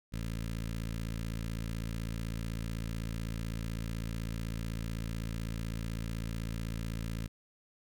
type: tone with notch filter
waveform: 15% pulse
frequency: 55.9 Hz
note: A1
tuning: 28 cents sharp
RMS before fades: -37 dBFS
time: 0.12-7.28 s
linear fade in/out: 20 ms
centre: 770 Hz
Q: 0.68
effects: none